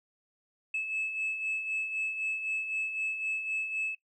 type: beating tone pair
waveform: sine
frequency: 2600 / 2603.9 Hz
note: E7 / E7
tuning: -24 / -22 cents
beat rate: 3.9 Hz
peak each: -38 / -30 dBFS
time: 0.74-3.95 s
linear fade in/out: 5 ms
effects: noise-tail reverb RT60 0.1 s tail -17 dB re dry + tanh soft clip ceiling -26 dBFS